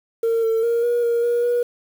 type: tone with pitch steps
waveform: sine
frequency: 457.5 / 450.1 / 467.1 / 478.5 / 469.7 / 476.5 / 482 Hz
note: A#4 / A4 / A#4 / A#4 / A#4 / A#4 / B4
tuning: -32 / +39 / +3 / +45 / +13 / +38 / -42 cents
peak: -15 dBFS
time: 0.23-1.63 s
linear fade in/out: 5 ms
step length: 200 ms
effects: tanh soft clip ceiling -13 dBFS + 7-bit